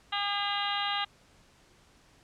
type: harmonic tone with a mistuned harmonic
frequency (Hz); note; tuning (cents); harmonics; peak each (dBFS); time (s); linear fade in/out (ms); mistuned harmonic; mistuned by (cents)
405; G#4; -43; 2 / 3 / 4 / 5 / 6 / 7 / 8 / 9 / 10; -34 / -35 / -38 / -39 / -46 / -36 / -37 / -41 / -39; 0.12-1.05; 10; 10; -45
effects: pink hiss -61 dBFS RMS until 2.23 s + low-pass 8000 Hz 12 dB/octave